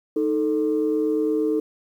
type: tone pair together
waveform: sine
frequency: 311.5 / 440.1 Hz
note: D#4 / A4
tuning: +2 / 0 cents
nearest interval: tritone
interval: 598 cents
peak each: -21 dBFS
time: 0.16-1.6 s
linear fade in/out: 5 ms
effects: tanh soft clip ceiling -13 dBFS + 9-bit

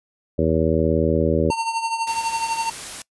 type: harmonic tone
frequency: 80.3 Hz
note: E2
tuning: 45 cents flat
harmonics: 1 / 2 / 3 / 4 / 5 / 6 / 7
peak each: -24 / -24 / -24 / -24 / -24 / -24 / -24 dBFS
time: 0.38-1.51 s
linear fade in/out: 10 ms
type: tone with tremolo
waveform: square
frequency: 910 Hz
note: A#5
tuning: 42 cents flat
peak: -19 dBFS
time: 1.5-2.7 s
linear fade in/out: 5 ms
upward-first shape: triangle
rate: 12 Hz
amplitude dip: 70%
type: noise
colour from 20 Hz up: white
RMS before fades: -33 dBFS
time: 2.07-3.02 s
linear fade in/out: 2 ms
effects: noise-tail reverb RT60 0.1 s tail -23 dB re dry + resampled to 24000 Hz

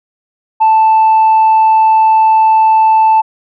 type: tone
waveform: sine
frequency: 880 Hz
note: A5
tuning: in tune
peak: -3 dBFS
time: 0.6-3.22 s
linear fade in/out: 20 ms
effects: tanh soft clip ceiling -3 dBFS

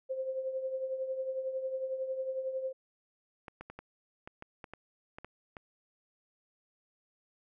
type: tone with tremolo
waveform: sine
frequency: 525 Hz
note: C5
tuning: 6 cents sharp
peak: -30 dBFS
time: 0.09-2.73 s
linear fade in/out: 20 ms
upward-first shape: triangle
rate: 11 Hz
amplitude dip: 65%
type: clicks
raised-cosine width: 0.5 ms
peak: -29 dBFS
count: 11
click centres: 3.482 / 3.61 / 3.7 / 3.79 / 4.275 / 4.424 / 4.642 / 4.736 / 5.185 / 5.246 / 5.568 s
effects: none

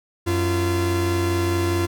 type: tone pair together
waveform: 45% pulse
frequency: 91.96 / 343.1 Hz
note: F#2 / F4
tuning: -10 / -31 cents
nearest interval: octave + major seventh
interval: 2279 cents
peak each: -22 dBFS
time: 0.26-1.87 s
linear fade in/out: 20 ms
effects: none

